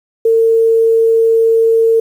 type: tone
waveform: sine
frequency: 453.1 Hz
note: A#4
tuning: 49 cents flat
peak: -7 dBFS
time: 0.25-2 s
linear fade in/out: 5 ms
effects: 7-bit